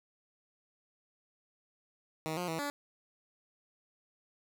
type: tone with pitch steps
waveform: 10% pulse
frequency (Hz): 158.1 / 178.2 / 162.3 / 287.7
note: D#3 / F3 / E3 / D4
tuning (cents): +28 / +35 / -27 / -36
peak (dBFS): -26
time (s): 2.26-2.7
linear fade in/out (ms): 0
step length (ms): 110
effects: none